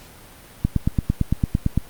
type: click train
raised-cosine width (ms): 5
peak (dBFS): -5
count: 11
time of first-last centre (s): 0.65-1.776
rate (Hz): 8.88
effects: pink hiss -45 dBFS RMS until 1.89 s + Opus 48 kbps